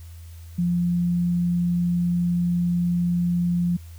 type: tone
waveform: sine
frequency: 174.61 Hz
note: F3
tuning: in tune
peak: -19 dBFS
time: 0.58-3.77 s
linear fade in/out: 10 ms
effects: added 83 Hz sine -38 dBFS peak until 3.98 s + white hiss -54 dBFS RMS until 3.98 s